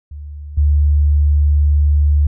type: tone with level steps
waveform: sine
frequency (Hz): 73.42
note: D2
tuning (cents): 0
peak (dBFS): -27 / -9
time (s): 0.11-2.27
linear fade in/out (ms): 5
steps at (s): 0.57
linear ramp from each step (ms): 10
effects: none